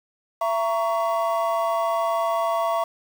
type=chord; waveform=triangle; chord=A# diminished; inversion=second; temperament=just; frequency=671.3 / 932.3 / 1118.8 Hz; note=E5 / A#5 / C#6; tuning=+31 / 0 / +16 cents; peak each=-21 / -26 / -24 dBFS; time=0.41-2.84 s; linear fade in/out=5 ms; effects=7-bit